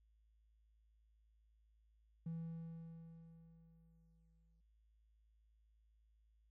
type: tone with exponential decay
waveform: triangle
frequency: 164.81 Hz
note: E3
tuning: in tune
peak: -38 dBFS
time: 2.26-4.61 s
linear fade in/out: 5 ms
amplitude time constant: 510 ms
effects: tanh soft clip ceiling -37 dBFS + added 54 Hz sine -70 dBFS peak until 6.5 s